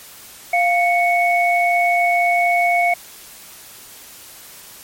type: tone pair together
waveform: sine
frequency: 698.5 / 2218 Hz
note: F5 / C#7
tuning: 0 / 0 cents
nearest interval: octave + minor sixth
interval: 2000 cents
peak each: -15 / -17 dBFS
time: 0.53-2.94 s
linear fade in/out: 5 ms
effects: white hiss -40 dBFS RMS until 4.83 s + MP3 64 kbps